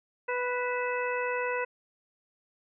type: harmonic tone with a mistuned harmonic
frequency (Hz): 493.9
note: B4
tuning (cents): 0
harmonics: 1 / 2 / 3 / 4 / 5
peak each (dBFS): -31 / -34 / -36 / -37 / -38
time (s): 0.28-1.65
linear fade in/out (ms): 10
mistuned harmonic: 5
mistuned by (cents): +86
effects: none